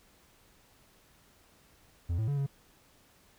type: tone with pitch steps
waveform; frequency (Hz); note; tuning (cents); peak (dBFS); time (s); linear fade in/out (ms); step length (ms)
triangle; 85.6 / 110.3 / 142.3 / 139; F2 / A2 / C#3 / C#3; -34 / +5 / +46 / +5; -26; 2.09-2.466; 10; 94
effects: pink hiss -63 dBFS RMS until 3.38 s